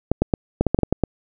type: clicks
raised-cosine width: 2 ms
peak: -3 dBFS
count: 10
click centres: 0.116 / 0.22 / 0.338 / 0.61 / 0.667 / 0.746 / 0.789 / 0.833 / 0.926 / 1.037 s
effects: none